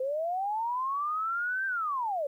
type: linear two-way sweep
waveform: sine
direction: up then down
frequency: 506 to 1582 to 538 Hz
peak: -28 dBFS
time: 0-2.27 s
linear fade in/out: 5 ms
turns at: 1.66 s
effects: 11-bit